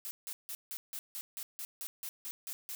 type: noise bursts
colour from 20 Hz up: blue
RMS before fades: -41 dBFS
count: 13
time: 0.05-2.75 s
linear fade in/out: 0 ms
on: 60 ms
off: 160 ms
effects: none